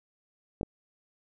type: clicks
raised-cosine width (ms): 2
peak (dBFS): -19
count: 2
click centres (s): 0.611 / 0.631
effects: none